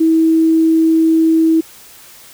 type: tone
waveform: sine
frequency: 323.2 Hz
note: E4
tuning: 34 cents flat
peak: -8 dBFS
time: 0-1.61 s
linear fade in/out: 10 ms
effects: white hiss -40 dBFS RMS until 2.33 s